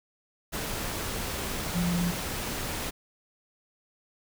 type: tone in noise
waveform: sine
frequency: 174.61 Hz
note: F3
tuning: in tune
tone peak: -25 dBFS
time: 1.74-2.12 s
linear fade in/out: 20 ms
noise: pink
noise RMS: -33 dBFS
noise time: 0.52-2.91 s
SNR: +5 dB
effects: none